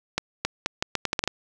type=accelerating click train; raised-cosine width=0.2 ms; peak=-6 dBFS; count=10; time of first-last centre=0.18-1.276 s; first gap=270 ms; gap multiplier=0.78; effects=none